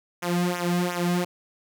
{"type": "tone with flanger", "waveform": "sawtooth", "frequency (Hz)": 176.2, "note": "F3", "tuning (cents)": 16, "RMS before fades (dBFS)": -25, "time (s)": [0.22, 1.25], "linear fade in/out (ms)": 10, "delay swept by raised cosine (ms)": [0.22, 2.22], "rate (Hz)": 2.8, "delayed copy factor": -1, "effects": []}